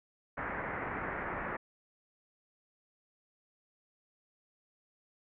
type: low-pass noise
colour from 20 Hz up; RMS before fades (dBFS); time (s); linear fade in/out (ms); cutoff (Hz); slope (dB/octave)
white; -38; 0.37-1.57; 10; 2000; 48
effects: none